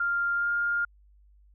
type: tone with pitch glide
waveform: sine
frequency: 1396.9 to 1409.1 Hz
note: F6 to F6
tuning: 0 to +15 cents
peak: -24 dBFS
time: 0-0.85 s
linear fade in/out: 5 ms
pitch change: +15 cents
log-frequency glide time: 0.34-0.5 s
effects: added 50 Hz sine -55 dBFS peak until 1.54 s